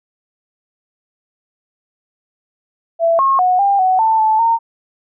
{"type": "tone with pitch steps", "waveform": "sine", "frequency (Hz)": [667, 1082, 732, 798, 746, 888, 873, 917], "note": ["E5", "C#6", "F#5", "G5", "F#5", "A5", "A5", "A#5"], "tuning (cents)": [20, -42, -19, 31, 14, 16, -14, -29], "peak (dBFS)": -10, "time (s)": [2.99, 4.59], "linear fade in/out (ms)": 50, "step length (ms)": 200, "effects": []}